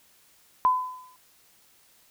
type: tone with exponential decay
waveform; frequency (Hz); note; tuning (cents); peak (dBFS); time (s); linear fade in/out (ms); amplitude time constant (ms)
sine; 1011; B5; +40; -15; 0.65-1.16; 0; 110
effects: white hiss -60 dBFS RMS until 2.1 s